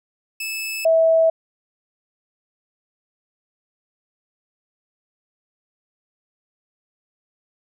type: tone pair in turn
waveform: sawtooth / sine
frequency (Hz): 2613 / 651.2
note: E7 / E5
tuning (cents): -16 / -21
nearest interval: 2 octaves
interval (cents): 2405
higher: first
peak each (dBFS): -22 / -12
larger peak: second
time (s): 0.4-0.85 / 0.85-1.3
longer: neither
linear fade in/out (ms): 5
effects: none